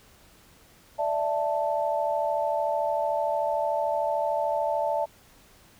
sine chord, D suspended second, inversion none, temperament just, 587.3 / 660.7 / 881 Hz, D5 / E5 / A5, 0 / +4 / +2 cents, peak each -28 dBFS, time 0.98-5.06 s, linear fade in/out 20 ms, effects pink hiss -56 dBFS RMS until 5.79 s

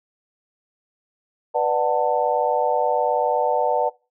sine chord, B minor seventh, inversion none, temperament just, 493.9 / 592.7 / 740.8 / 889 Hz, B4 / D5 / F#5 / A5, 0 / +16 / +2 / +18 cents, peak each -23 dBFS, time 1.54-3.9 s, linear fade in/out 20 ms, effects noise-tail reverb RT60 0.3 s tail -22 dB re dry

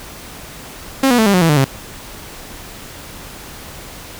sawtooth tone with pitch steps, 268.6 / 243.5 / 220.7 / 200.1 / 181.35 / 164.39 / 149.02 / 135.08 Hz, C4 / B3 / A3 / G3 / F#3 / E3 / D3 / C#3, +46 / -24 / +5 / +36 / -34 / -4 / +26 / -44 cents, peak -6 dBFS, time 1.03-1.646 s, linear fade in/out 5 ms, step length 77 ms, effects pink hiss -34 dBFS RMS until 4.19 s

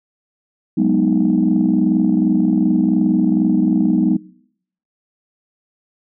sine chord, G# minor seventh, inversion third, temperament equal, 185 / 207.7 / 246.9 / 311.1 Hz, F#3 / G#3 / B3 / D#4, 0 / 0 / 0 / 0 cents, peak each -17 dBFS, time 0.77-4.17 s, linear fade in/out 10 ms, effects noise-tail reverb RT60 0.7 s tail -22 dB re dry + tanh soft clip ceiling -5 dBFS

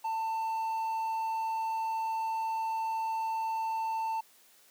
triangle tone, 893 Hz, A5, 25 cents sharp, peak -28 dBFS, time 0.04-4.21 s, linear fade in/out 10 ms, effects white hiss -61 dBFS RMS until 4.7 s + high-pass 200 Hz 12 dB/octave

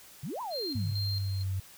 sine exponential two-way sweep, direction up then down, 118.3 to 1046.5 to 118.3 Hz, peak -34 dBFS, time 0.23-0.93 s, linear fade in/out 5 ms, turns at 0.41 s
triangle tone with tremolo, 4186 Hz, C8, in tune, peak -33 dBFS, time 0.5-1.44 s, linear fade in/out 50 ms, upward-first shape square, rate 2.2 Hz, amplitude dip 70%
sine tone with pitch glide, 100.8 to 95.2 Hz, G2 to F#2, +49 to +50 cents, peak -29 dBFS, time 0.75-1.6 s, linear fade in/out 5 ms, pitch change -99 cents, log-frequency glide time 0.97-1.46 s
effects white hiss -53 dBFS RMS until 1.77 s

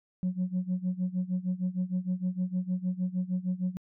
sine tone with tremolo, 182.8 Hz, F#3, 21 cents flat, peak -23 dBFS, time 0.23-3.77 s, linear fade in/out 0 ms, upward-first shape sine, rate 6.5 Hz, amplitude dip 90%, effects tanh soft clip ceiling -23 dBFS

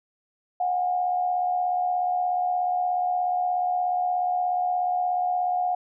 sine tone pair together, 723 / 799.8 Hz, F#5 / G5, -40 / +35 cents, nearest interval major second, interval 175 cents, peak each -22 / -33 dBFS, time 0.6-5.75 s, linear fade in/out 5 ms, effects none

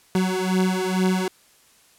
30% pulse beating tone pair, 185 / 187.2 Hz, F#3 / F#3, 0 / +20 cents, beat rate 2.2 Hz, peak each -20 / -20 dBFS, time 0.15-1.28 s, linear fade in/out 2 ms, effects white hiss -56 dBFS RMS until 1.98 s + low-pass 12000 Hz 12 dB/octave

